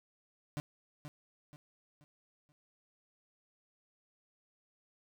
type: tone with echo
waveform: 35% pulse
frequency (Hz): 147.9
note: D3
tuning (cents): +13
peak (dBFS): -34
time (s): 0.57-0.6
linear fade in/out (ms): 0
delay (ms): 480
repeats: 4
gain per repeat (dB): -8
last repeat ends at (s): 2.52
effects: none